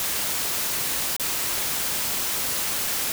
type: noise with dropouts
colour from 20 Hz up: white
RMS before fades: -26 dBFS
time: 0-3.12 s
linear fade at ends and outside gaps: 1 ms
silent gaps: 1.165-1.197 s
effects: none